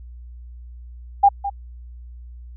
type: tone with echo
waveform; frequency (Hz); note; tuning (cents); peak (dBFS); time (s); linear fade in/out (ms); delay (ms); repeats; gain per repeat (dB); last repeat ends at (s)
sine; 801; G5; +37; -8; 1.23-1.29; 10; 210; 1; -13; 1.5
effects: added 60 Hz sine -36 dBFS peak until 2.56 s